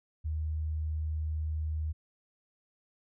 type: tone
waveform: sine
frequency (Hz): 77.78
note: D#2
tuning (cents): 0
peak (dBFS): -30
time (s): 0.24-1.93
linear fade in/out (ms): 20
effects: none